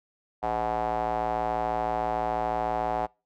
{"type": "tone with band-pass filter", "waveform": "square", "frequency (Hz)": 56.9, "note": "A#1", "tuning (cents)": -41, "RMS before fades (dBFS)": -28, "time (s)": [0.42, 3.07], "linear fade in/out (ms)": 20, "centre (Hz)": 770, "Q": 4.7, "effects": ["noise-tail reverb RT60 0.3 s tail -26 dB re dry"]}